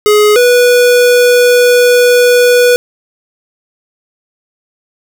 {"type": "tone pair in turn", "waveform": "square", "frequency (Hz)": [420, 489.8], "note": ["G#4", "B4"], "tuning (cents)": [19, -14], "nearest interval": "minor third", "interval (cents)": 267, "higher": "second", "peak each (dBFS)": -5, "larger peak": "neither", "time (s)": [[0.06, 0.36], [0.36, 2.76]], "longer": "second", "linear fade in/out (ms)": 0, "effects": []}